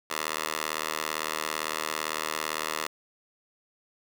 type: tone with high-pass filter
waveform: 10% pulse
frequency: 77.78 Hz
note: D#2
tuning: in tune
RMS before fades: -32 dBFS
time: 0.1-2.87 s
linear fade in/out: 5 ms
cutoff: 900 Hz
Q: 0.75
effects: none